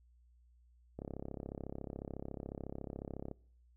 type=click train; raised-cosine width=2 ms; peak=-29 dBFS; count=80; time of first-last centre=0.99-3.314 s; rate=34 Hz; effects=noise-tail reverb RT60 0.6 s tail -25 dB re dry + added 60 Hz sine -63 dBFS peak until 3.76 s